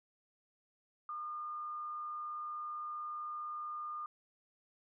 sine tone with frequency modulation, 1213 Hz, D#6, 44 cents flat, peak -39 dBFS, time 1.09-4.06 s, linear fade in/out 2 ms, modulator 95.5 Hz, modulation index 0.23, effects none

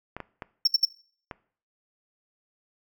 clicks, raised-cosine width 0.5 ms, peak -20 dBFS, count 4, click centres 0.166 / 0.203 / 0.422 / 1.312 s
triangle tone bursts, 5440 Hz, F8, 46 cents flat, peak -15 dBFS, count 3, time 0.65-0.852 s, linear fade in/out 5 ms, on 24 ms, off 65 ms
effects noise-tail reverb RT60 0.5 s tail -20 dB re dry

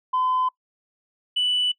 sine tone pair in turn, 1019 / 2972 Hz, C6 / F#7, -46 / +7 cents, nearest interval octave + perfect fifth, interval 1853 cents, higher second, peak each -18 / -18 dBFS, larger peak neither, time 0.13-0.49 / 1.36-1.72 s, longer neither, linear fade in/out 10 ms, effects noise-tail reverb RT60 0.1 s tail -23 dB re dry + tanh soft clip ceiling -16 dBFS

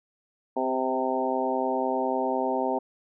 harmonic tone with a mistuned harmonic, 130 Hz, C3, 11 cents flat, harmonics 2 / 3 / 4 / 5 / 6 / 7, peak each -31 / -31 / -31 / -31 / -31 / -31 dBFS, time 0.56-2.79 s, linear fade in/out 10 ms, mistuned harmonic 3, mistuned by +17 cents, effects none

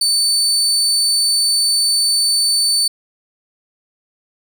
30% pulse tone, 4525 Hz, C#8, 35 cents sharp, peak -10 dBFS, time 0.01-2.88 s, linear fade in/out 5 ms, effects none

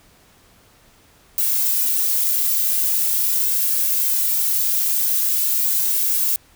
violet noise with flanger, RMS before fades -19 dBFS, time 1.38-6.36 s, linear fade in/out 0 ms, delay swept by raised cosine 1.8 to 2.53 ms, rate 0.42 Hz, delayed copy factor +0.55, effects pink hiss -53 dBFS RMS until 6.55 s

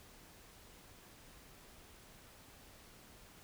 silence, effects pink hiss -59 dBFS RMS until 3.43 s

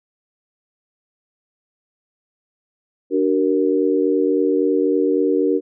sine chord, D augmented, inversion none, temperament equal with one note detuned, 293.7 / 377.3 / 466.2 Hz, D4 / F#4 / A#4, 0 / +34 / 0 cents, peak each -19 dBFS, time 3.1-5.61 s, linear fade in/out 50 ms, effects none

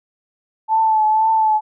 sine tone with vibrato, 874 Hz, A5, 12 cents flat, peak -12 dBFS, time 0.68-1.61 s, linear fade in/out 50 ms, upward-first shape triangle, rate 2 Hz, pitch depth 35 cents each way, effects none

